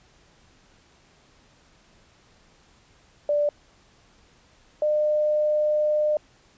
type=tone pair in turn; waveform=sine; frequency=587.3 / 603.8 Hz; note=D5 / D5; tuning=0 / +48 cents; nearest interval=unison; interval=48 cents; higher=second; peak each=-19 dBFS; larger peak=neither; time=3.29-3.49 / 4.82-6.17 s; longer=second; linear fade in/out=2 ms; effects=pink hiss -58 dBFS RMS until 6.57 s + resampled to 16000 Hz